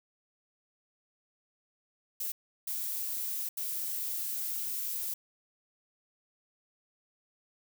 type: noise bursts at uneven times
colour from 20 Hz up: violet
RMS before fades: -35 dBFS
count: 3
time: 2.2-2.32 / 2.67-3.49 / 3.57-5.14 s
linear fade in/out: 5 ms
effects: none